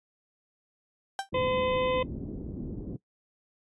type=tone with exponential decay; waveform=35% pulse; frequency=784 Hz; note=G5; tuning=in tune; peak=-24 dBFS; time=1.19-1.29 s; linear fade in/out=1 ms; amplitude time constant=20 ms
type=low-pass noise; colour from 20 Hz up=white; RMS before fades=-37 dBFS; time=1.32-2.97 s; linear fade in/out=10 ms; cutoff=320 Hz; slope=24 dB/octave
type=harmonic tone; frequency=510 Hz; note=C5; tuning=44 cents flat; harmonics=1 / 2 / 4 / 5 / 6 / 7; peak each=-26 / -32 / -38 / -40 / -42 / -43 dBFS; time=1.34-2.03 s; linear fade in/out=5 ms
effects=noise-tail reverb RT60 0.1 s tail -20 dB re dry + resampled to 22050 Hz